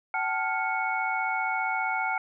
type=tone cluster; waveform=sine; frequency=759 / 874 / 1407 / 2210 Hz; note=F#5 / A5 / F6 / C#7; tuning=+44 / -12 / +12 / -6 cents; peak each=-31 dBFS; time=0.14-2.18 s; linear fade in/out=2 ms; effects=none